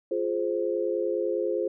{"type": "chord", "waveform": "sine", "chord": "F minor", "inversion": "none", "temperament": "just", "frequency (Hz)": [349.2, 419.1, 523.8], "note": ["F4", "Ab4", "C5"], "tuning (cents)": [0, 16, 2], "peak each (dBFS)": -29, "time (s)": [0.11, 1.68], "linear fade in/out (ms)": 5, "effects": []}